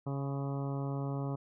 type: harmonic tone with a mistuned harmonic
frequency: 138.59 Hz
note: C#3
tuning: in tune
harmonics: 1 / 2 / 3 / 4 / 5 / 6 / 7 / 8 / 9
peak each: -34 / -40 / -44 / -46 / -48 / -50 / -51 / -52 / -53 dBFS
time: 0.06-1.36 s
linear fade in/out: 10 ms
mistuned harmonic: 7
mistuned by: +33 cents
effects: none